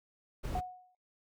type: noise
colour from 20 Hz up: brown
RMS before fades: -37 dBFS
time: 0.43-0.61 s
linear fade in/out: 20 ms
type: tone with exponential decay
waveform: sine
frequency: 732 Hz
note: F#5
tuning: 19 cents flat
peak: -30 dBFS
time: 0.55-0.95 s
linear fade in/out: 2 ms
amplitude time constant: 86 ms
effects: noise-tail reverb RT60 0.3 s tail -26 dB re dry